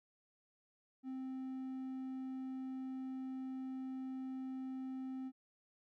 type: tone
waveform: triangle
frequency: 261.6 Hz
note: C4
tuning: in tune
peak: -39 dBFS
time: 1.03-5.32 s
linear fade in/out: 50 ms
effects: none